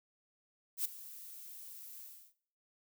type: noise with ADSR envelope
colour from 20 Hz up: violet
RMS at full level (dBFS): -32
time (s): 0.77-2.34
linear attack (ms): 82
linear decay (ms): 4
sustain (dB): -18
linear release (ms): 320
effects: noise-tail reverb RT60 0.6 s tail -19 dB re dry